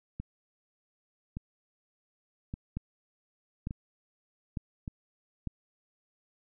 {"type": "two click trains", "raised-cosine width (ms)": 5, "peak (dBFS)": [-24, -21], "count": [5, 4], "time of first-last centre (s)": [[0.2, 4.878], [2.77, 5.473]], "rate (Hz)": [0.855, 1.11], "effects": []}